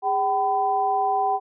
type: tone cluster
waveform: sine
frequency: 408.7 / 768 / 1004 Hz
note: G#4 / G5 / B5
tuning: -28 / -36 / +28 cents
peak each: -29 / -20 / -28 dBFS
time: 0.02-1.4 s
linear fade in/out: 50 ms
effects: none